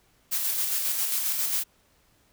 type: noise with tremolo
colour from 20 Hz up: blue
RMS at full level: -26 dBFS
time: 0.31-1.64 s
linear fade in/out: 20 ms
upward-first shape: square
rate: 7.4 Hz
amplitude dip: 30%
effects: pink hiss -64 dBFS RMS until 2.32 s